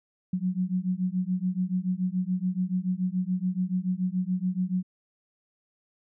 sine beating tone pair, 180 / 187 Hz, F#3 / F#3, -47 / +19 cents, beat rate 7 Hz, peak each -28 dBFS, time 0.33-4.83 s, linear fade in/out 5 ms, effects none

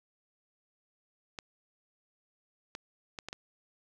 clicks, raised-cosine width 0.2 ms, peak -22 dBFS, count 5, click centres 1.388 / 2.751 / 3.188 / 3.286 / 3.329 s, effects none

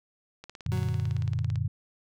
click train, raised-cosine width 0.2 ms, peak -26 dBFS, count 21, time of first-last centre 0.44-1.557 s, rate 17.9 Hz
sine chord, Gb augmented, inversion none, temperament equal, 92.5 / 116.54 / 146.83 Hz, Gb2 / Bb2 / D3, 0 / 0 / 0 cents, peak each -30 / -29 / -32 dBFS, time 0.66-1.68 s, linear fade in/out 5 ms
30% pulse tone with exponential decay, 185 Hz, F#3, in tune, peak -29 dBFS, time 0.72-1.6 s, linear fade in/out 0 ms, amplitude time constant 190 ms
effects none

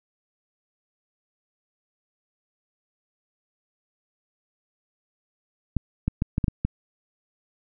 clicks, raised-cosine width 5 ms, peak -10 dBFS, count 7, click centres 5.767 / 6.08 / 6.221 / 6.381 / 6.442 / 6.482 / 6.65 s, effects none

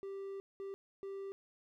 triangle tone bursts at uneven times, 392 Hz, G4, in tune, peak -39 dBFS, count 3, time 0.03-0.4 / 0.6-0.74 / 1.03-1.32 s, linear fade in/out 0 ms, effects none

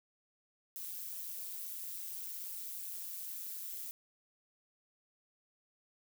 violet noise with amplitude modulation, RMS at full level -40 dBFS, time 0.76-3.91 s, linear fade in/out 0 ms, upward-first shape sine, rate 183 Hz, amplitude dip 75%, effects none

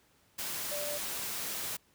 sine tone in noise, 587 Hz, D5, 1 cent flat, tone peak -37 dBFS, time 0.71-0.98 s, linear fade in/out 10 ms, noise white, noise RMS -37 dBFS, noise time 0.38-1.77 s, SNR -3 dB, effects pink hiss -67 dBFS RMS until 1.94 s + high-pass 60 Hz 12 dB/octave

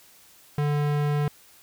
square tone with low-pass filter, 146.83 Hz, D3, in tune, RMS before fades -24 dBFS, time 0.58-1.28 s, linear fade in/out 2 ms, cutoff 2900 Hz, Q 0.52, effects white hiss -54 dBFS RMS until 1.62 s

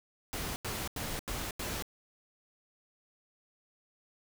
pink noise bursts, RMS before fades -37 dBFS, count 5, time 0.33-1.824 s, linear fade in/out 0 ms, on 230 ms, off 86 ms, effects none

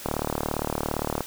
click train, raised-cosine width 1 ms, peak -11 dBFS, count 44, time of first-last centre 0.06-1.207 s, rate 37.5 Hz, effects white hiss -40 dBFS RMS until 1.26 s

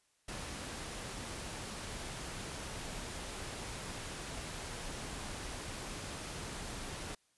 pink noise, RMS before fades -43 dBFS, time 0.28-7.15 s, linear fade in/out 5 ms, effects white hiss -74 dBFS RMS until 7.37 s + resampled to 24000 Hz

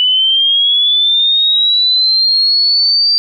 sine linear sweep, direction up, 2967 to 4699 Hz, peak -8 dBFS, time 0-3.18 s, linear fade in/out 0 ms, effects none

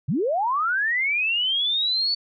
sine linear sweep, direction up, 110 to 4503 Hz, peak -20 dBFS, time 0.08-2.15 s, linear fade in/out 10 ms, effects none

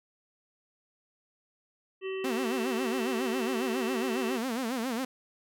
harmonic tone, 381.4 Hz, G4, 47 cents flat, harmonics 1 / 3 / 5 / 7 / 8, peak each -32 / -47 / -46 / -43 / -49 dBFS, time 2.01-4.4 s, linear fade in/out 50 ms
sawtooth tone with vibrato, 243.4 Hz, B3, 25 cents flat, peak -26 dBFS, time 2.24-5.05 s, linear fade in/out 5 ms, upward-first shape sine, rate 7.3 Hz, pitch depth 170 cents each way
effects none

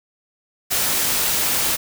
white noise, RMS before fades -20 dBFS, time 0.7-1.77 s, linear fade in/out 20 ms, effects none

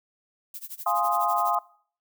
violet noise with tremolo, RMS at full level -36 dBFS, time 0.54-1.55 s, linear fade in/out 2 ms, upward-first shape sine, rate 12 Hz, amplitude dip 95%
sine chord, F minor seventh, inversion none, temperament equal, 698.5 / 830.6 / 1046.5 / 1244.5 Hz, F5 / Ab5 / C6 / Eb6, 0 / 0 / 0 / 0 cents, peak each -27 dBFS, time 0.86-1.59 s, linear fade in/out 5 ms
effects noise-tail reverb RT60 0.5 s tail -21 dB re dry

